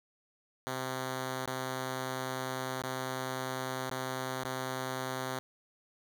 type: tone with dropouts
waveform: 5% pulse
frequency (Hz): 130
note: C3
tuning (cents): -11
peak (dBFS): -23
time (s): 0.67-5.39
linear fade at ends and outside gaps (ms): 0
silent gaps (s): 1.46-1.476 / 2.821-2.837 / 3.9-3.913 / 4.436-4.449
effects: none